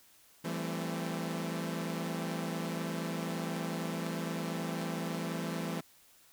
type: chord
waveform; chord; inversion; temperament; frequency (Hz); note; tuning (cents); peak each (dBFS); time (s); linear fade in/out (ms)
sawtooth; A minor seventh; second; equal with one note detuned; 167.31 / 196 / 220 / 261.6; E3 / G3 / A3 / C4; +26 / 0 / 0 / 0; -33 / -38 / -37 / -38; 0.44-5.81; 10
effects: white hiss -62 dBFS RMS until 6.32 s